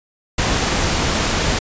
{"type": "noise", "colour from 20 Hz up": "pink", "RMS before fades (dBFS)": -18, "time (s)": [0.38, 1.59], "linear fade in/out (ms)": 5, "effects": ["resampled to 16000 Hz"]}